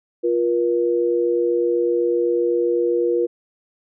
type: tone pair together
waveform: sine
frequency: 350 / 477.9 Hz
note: F4 / A#4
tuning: +4 / +43 cents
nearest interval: perfect fourth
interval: 539 cents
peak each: -19 dBFS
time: 0.23-3.27 s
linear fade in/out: 20 ms
effects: none